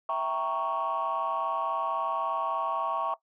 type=chord; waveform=sine; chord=E diminished seventh; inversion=none; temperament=equal; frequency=659.3 / 784 / 932.3 / 1108.7 Hz; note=E5 / G5 / Bb5 / Db6; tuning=0 / 0 / 0 / 0 cents; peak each=-32 / -34 / -32 / -29 dBFS; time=0.09-3.14 s; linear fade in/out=2 ms; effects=noise-tail reverb RT60 0.1 s tail -17 dB re dry + tanh soft clip ceiling -21 dBFS